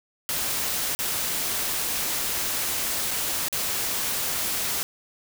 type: noise with dropouts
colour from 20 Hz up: white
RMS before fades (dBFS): -27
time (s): 0.29-4.83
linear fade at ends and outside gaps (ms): 0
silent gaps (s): 0.95-0.99 / 3.108-3.112 / 3.484-3.527
effects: none